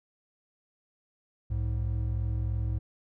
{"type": "tone pair together", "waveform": "triangle", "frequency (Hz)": [63.38, 106.6], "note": ["B1", "G#2"], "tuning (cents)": [46, 46], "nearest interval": "major sixth", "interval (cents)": 900, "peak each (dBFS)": -28, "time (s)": [1.5, 2.79], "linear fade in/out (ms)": 10, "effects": []}